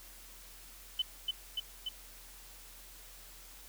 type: tone with echo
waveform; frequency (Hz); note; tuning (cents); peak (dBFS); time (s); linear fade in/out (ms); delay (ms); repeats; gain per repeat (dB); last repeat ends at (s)
sine; 3029; F#7; +40; -28; 0.99-1.02; 5; 290; 3; -2; 1.89
effects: added 42 Hz sine -56 dBFS peak until 3.68 s + white hiss -54 dBFS RMS until 3.68 s